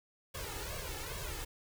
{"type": "noise with flanger", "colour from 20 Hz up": "pink", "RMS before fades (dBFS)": -41, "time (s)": [0.34, 1.45], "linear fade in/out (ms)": 10, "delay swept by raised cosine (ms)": [1.8, 2.33], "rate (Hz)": 2.4, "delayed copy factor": 0.95, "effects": []}